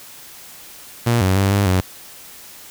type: tone with pitch steps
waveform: sawtooth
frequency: 118.3 / 94 / 97.9 / 100.7 / 92.5 Hz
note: A#2 / F#2 / G2 / G2 / F#2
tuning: +26 / +28 / -2 / +47 / 0 cents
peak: -10 dBFS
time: 1.06-1.81 s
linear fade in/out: 10 ms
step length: 150 ms
effects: white hiss -40 dBFS RMS until 2.7 s